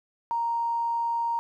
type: tone with tanh clipping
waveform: triangle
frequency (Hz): 932.3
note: A#5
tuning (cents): 0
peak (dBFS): -24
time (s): 0.31-1.39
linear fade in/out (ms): 0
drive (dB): 3
effects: none